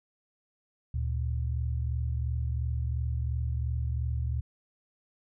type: tone pair together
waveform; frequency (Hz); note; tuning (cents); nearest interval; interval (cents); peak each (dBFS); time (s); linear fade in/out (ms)
sine; 73.23 / 116.1; D2 / A#2; -4 / -7; minor sixth; 797; -29 / -32; 0.94-4.41; 5
effects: none